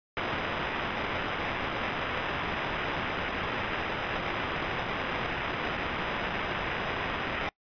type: noise with sample-and-hold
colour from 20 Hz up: white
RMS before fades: -32 dBFS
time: 0.17-7.49 s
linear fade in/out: 0 ms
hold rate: 4410 Hz
effects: noise-tail reverb RT60 0.1 s tail -25 dB re dry + resampled to 11025 Hz